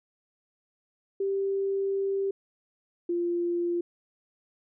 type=tone pair in turn; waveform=sine; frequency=392 / 346.6 Hz; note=G4 / F4; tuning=0 / -13 cents; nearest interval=major second; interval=213 cents; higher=first; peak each=-25 dBFS; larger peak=neither; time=1.2-2.31 / 3.09-3.81 s; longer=first; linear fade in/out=5 ms; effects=none